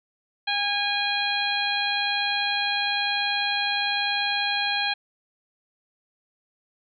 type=harmonic tone with a mistuned harmonic; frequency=819 Hz; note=G#5; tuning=24 cents flat; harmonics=1 / 2 / 3 / 4 / 5; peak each=-29 / -29 / -29 / -29 / -29 dBFS; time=0.47-4.94 s; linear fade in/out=10 ms; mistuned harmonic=1; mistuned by=-18 cents; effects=none